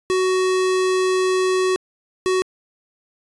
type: tone bursts at uneven times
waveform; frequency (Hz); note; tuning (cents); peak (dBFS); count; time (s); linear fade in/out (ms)
square; 372.5; F#4; +12; -17; 2; 0.1-1.76 / 2.26-2.42; 0
effects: resampled to 22050 Hz